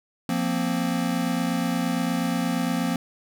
square chord, F suspended fourth, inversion none, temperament equal, 174.61 / 233.1 / 261.6 Hz, F3 / Bb3 / C4, 0 / 0 / 0 cents, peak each -28 dBFS, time 0.29-2.96 s, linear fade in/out 2 ms, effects none

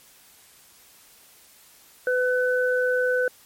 sine tone pair together, 502.2 / 1505 Hz, B4 / F#6, +29 / +29 cents, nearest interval octave + perfect fifth, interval 1900 cents, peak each -21 / -24 dBFS, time 2.07-3.28 s, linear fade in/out 2 ms, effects white hiss -53 dBFS RMS until 3.45 s + MP3 64 kbps

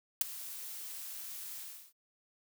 blue noise with ADSR envelope, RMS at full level -24 dBFS, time 0.21-1.93 s, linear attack 4 ms, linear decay 11 ms, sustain -20 dB, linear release 340 ms, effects none

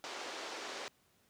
pink band-pass noise, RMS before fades -44 dBFS, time 0.04-0.88 s, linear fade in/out 0 ms, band 350 to 6400 Hz, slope 24 dB/octave, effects pink hiss -71 dBFS RMS until 1.29 s + high-pass 80 Hz 12 dB/octave

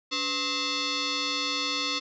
sine tone with frequency modulation, 500 Hz, B4, 21 cents sharp, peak -26 dBFS, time 0.11-2 s, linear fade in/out 20 ms, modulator 786 Hz, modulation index 6.1, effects none

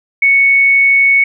sine tone, 2217 Hz, C#7, in tune, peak -6 dBFS, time 0.22-1.24 s, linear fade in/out 5 ms, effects none

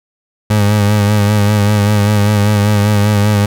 30% pulse tone with vibrato, 103.83 Hz, G#2, in tune, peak -6 dBFS, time 0.5-3.46 s, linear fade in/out 5 ms, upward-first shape sine, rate 5.1 Hz, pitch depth 41 cents each way, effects none

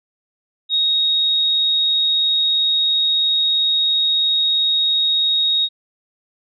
sine tone, 3757 Hz, A#7, 13 cents sharp, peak -14 dBFS, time 0.69-5.69 s, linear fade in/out 50 ms, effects none

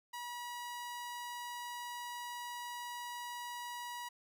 sawtooth tone, 966 Hz, B5, 39 cents flat, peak -38 dBFS, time 0.13-4.09 s, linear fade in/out 10 ms, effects none

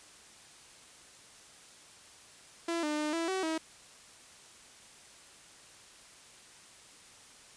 sawtooth tone with pitch steps, 336.6 / 300.3 / 302.3 / 332 / 378.8 / 320.3 Hz, E4 / D4 / D#4 / E4 / F#4 / E4, +36 / +39 / -50 / +12 / +41 / -50 cents, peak -27 dBFS, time 2.68-3.58 s, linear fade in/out 5 ms, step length 150 ms, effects white hiss -55 dBFS RMS until 7.56 s + resampled to 22050 Hz

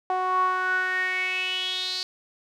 sawtooth tone with band-pass filter sweep, 370 Hz, F#4, in tune, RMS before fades -26 dBFS, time 0.1-2.03 s, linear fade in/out 0 ms, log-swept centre 850 to 4500 Hz, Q 7.1, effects none

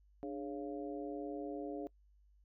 harmonic tone with a mistuned harmonic, 138.59 Hz, C#3, in tune, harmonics 2 / 3 / 4 / 5, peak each -42 / -45 / -47 / -49 dBFS, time 0.23-1.87 s, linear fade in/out 0 ms, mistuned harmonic 2, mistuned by +110 cents, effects noise-tail reverb RT60 0.1 s tail -24 dB re dry + added 50 Hz sine -64 dBFS peak until 2.44 s

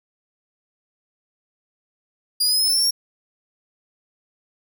sawtooth linear sweep, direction up, 4817 to 5588 Hz, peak -14 dBFS, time 2.4-2.91 s, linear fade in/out 10 ms, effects none

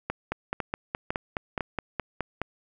two click trains, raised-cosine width 0.5 ms, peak -13 / -13 dBFS, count 11 / 4, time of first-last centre 0.32-2.416 / 0.1-1.608 s, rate 4.77 / 1.99 Hz, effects none

